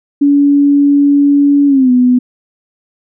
sine tone with pitch glide, 284.7 to 249.3 Hz, C#4 to B3, +46 to +16 cents, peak -5 dBFS, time 0.21-2.19 s, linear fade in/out 10 ms, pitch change -230 cents, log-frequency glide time 1.67-1.91 s, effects none

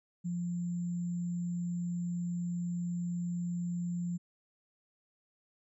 sine tone with sample-and-hold, 174.2 Hz, F3, 4 cents flat, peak -32 dBFS, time 0.24-4.18 s, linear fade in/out 20 ms, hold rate 7350 Hz, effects resampled to 24000 Hz

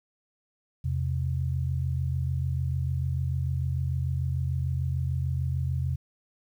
sine tone pair together, 84.07 / 130.81 Hz, E2 / C3, +35 / 0 cents, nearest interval minor sixth, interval 765 cents, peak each -28 dBFS, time 0.84-5.96 s, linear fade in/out 10 ms, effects 10-bit

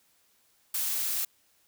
blue noise, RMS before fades -30 dBFS, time 0.74-1.25 s, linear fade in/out 5 ms, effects white hiss -67 dBFS RMS until 1.67 s

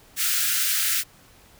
white high-pass noise, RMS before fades -23 dBFS, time 0.16-1.04 s, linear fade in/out 50 ms, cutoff 1300 Hz, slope 96 dB/octave, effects pink hiss -53 dBFS RMS until 1.59 s

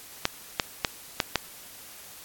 clicks, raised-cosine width 0.2 ms, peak -4 dBFS, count 5, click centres 0.254 / 0.598 / 0.848 / 1.202 / 1.357 s, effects white hiss -46 dBFS RMS until 2.24 s + AAC 64 kbps

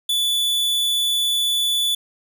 45% pulse tone, 3466 Hz, A7, 27 cents flat, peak -18 dBFS, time 0.09-1.95 s, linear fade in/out 5 ms, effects none

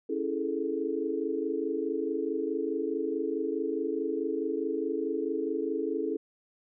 sine chord, A major seventh, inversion first, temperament equal, 277.2 / 329.6 / 415.3 / 440 Hz, C#4 / E4 / G#4 / A4, 0 / 0 / 0 / 0 cents, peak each -35 / -33 / -34 / -33 dBFS, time 0.09-6.17 s, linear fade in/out 10 ms, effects none

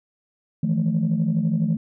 sine tone cluster, 158.3 / 170.3 / 217.7 Hz, D#3 / F3 / A3, +30 / -43 / -18 cents, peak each -22 dBFS, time 0.63-1.77 s, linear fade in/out 5 ms, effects tanh soft clip ceiling -13 dBFS

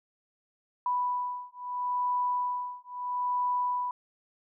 sine beating tone pair, 987.8 / 988.56 Hz, B5 / B5, 0 / +1 cents, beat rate 0.76 Hz, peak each -31 dBFS, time 0.86-3.91 s, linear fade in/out 2 ms, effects none

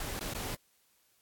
pink noise with dropouts, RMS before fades -38 dBFS, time 0-0.55 s, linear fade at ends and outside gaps 2 ms, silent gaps 0.194-0.209 / 0.337-0.348 s, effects white hiss -70 dBFS RMS until 1.21 s + AAC 64 kbps

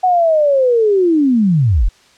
sine linear sweep, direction down, 749 to 30.02 Hz, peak -9 dBFS, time 0.03-1.89 s, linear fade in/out 10 ms, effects white hiss -49 dBFS RMS until 2.17 s + low-pass 6000 Hz 12 dB/octave

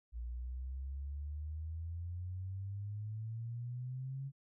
sine exponential sweep, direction up, 57.7 to 138.59 Hz, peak -39 dBFS, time 0.12-4.32 s, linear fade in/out 50 ms, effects none

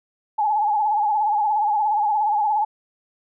sine tone with vibrato, 844 Hz, G#5, 28 cents sharp, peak -17 dBFS, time 0.38-2.65 s, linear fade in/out 10 ms, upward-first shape triangle, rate 17 Hz, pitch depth 83 cents each way, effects none

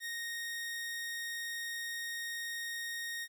sawtooth tone, 1861 Hz, A#6, 3 cents flat, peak -34 dBFS, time 0-3.28 s, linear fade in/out 50 ms, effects 12-bit

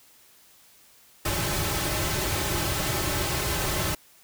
pink noise with comb filter, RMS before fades -27 dBFS, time 1.25-3.95 s, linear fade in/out 5 ms, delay 4.2 ms, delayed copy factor -0.75, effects white hiss -56 dBFS RMS until 4.23 s

